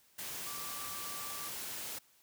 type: tone in noise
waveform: sine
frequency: 1166 Hz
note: D6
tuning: 13 cents flat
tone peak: -47 dBFS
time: 0.46-1.49 s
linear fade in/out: 10 ms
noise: white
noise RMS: -42 dBFS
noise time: 0.18-1.99 s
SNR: -8 dB
effects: white hiss -67 dBFS RMS until 2.22 s + high-pass 60 Hz 12 dB/octave